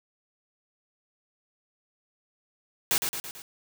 white noise with echo, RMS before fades -24 dBFS, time 2.91-2.98 s, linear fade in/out 0 ms, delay 110 ms, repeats 4, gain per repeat -5 dB, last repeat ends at 3.42 s, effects none

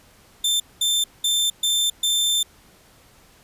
sawtooth tone bursts at uneven times, 3564 Hz, A7, 22 cents sharp, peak -15 dBFS, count 5, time 0.44-0.6 / 0.81-1.04 / 1.24-1.5 / 1.63-1.9 / 2.03-2.43 s, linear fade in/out 5 ms, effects pink hiss -53 dBFS RMS until 3.43 s + resampled to 32000 Hz

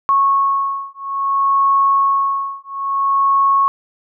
sine beating tone pair, 1100 / 1100.59 Hz, C#6 / C#6, -14 / -13 cents, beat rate 0.59 Hz, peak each -16 dBFS, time 0.09-3.68 s, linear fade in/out 0 ms, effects none

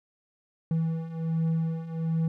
triangle beating tone pair, 162 / 163.3 Hz, E3 / E3, -30 / -16 cents, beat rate 1.3 Hz, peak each -29 / -25 dBFS, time 0.71-2.28 s, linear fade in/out 2 ms, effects none

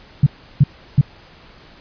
sine tone bursts, 140.8 Hz, C#3, 27 cents sharp, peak -6 dBFS, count 3, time 0.23-1.012 s, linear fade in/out 5 ms, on 34 ms, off 340 ms, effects pink hiss -45 dBFS RMS until 1.8 s + resampled to 11025 Hz

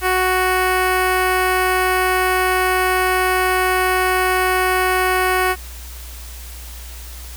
10% pulse tone with notch filter, 370 Hz, F#4, in tune, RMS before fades -17 dBFS, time 0.01-5.56 s, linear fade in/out 50 ms, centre 5900 Hz, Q 1.3, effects added 60 Hz sine -32 dBFS peak until 7.36 s + white hiss -38 dBFS RMS until 7.36 s

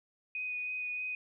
sine tone with vibrato, 2489 Hz, D#7, in tune, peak -34 dBFS, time 0.35-1.15 s, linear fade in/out 2 ms, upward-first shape sine, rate 3.2 Hz, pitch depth 12 cents each way, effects none

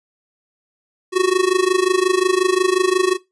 square tone with amplitude modulation, 370 Hz, F#4, in tune, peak -11 dBFS, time 1.12-3.18 s, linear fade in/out 50 ms, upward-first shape sine, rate 25.6 Hz, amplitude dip 80%, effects noise-tail reverb RT60 0.2 s tail -19 dB re dry + resampled to 24000 Hz

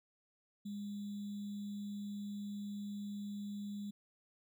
sine tone with sample-and-hold, 204.1 Hz, G#3, 30 cents flat, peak -40 dBFS, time 0.65-3.91 s, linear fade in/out 10 ms, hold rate 3675 Hz, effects none

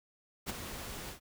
pink noise with ADSR envelope, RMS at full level -34 dBFS, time 0.46-1.2 s, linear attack 37 ms, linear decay 13 ms, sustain -9 dB, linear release 110 ms, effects none

